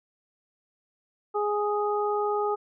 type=harmonic tone; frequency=415.3 Hz; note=G#4; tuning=in tune; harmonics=1 / 2 / 3; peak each=-26 / -29 / -31 dBFS; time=1.34-2.56 s; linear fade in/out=20 ms; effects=none